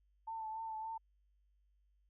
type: tone with vibrato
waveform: sine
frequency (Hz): 886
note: A5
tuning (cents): +12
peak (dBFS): -40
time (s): 0.27-0.98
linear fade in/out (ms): 10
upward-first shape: triangle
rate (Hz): 3.5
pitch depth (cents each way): 36
effects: added 50 Hz sine -70 dBFS peak until 2.09 s